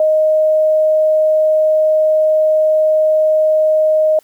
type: tone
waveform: sine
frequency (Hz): 622.3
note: D#5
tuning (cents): 0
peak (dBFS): -9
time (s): 0-4.19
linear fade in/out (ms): 2
effects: white hiss -53 dBFS RMS until 4.23 s